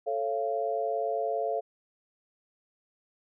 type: chord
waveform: sine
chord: A augmented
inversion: none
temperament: just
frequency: 440 / 550 / 687.5 Hz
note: A4 / C#5 / E#5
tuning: 0 / -14 / -27 cents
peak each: -32 / -33 / -30 dBFS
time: 0.06-1.61 s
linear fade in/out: 20 ms
effects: none